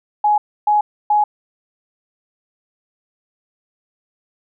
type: tone bursts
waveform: sine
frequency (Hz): 838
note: G#5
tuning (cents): +15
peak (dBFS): -11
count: 3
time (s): 0.24-1.24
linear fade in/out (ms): 5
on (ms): 140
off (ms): 290
effects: none